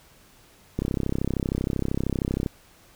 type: click train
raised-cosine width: 3 ms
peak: -12 dBFS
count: 56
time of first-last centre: 0.79-2.462 s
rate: 32.9 Hz
effects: pink hiss -55 dBFS RMS until 2.95 s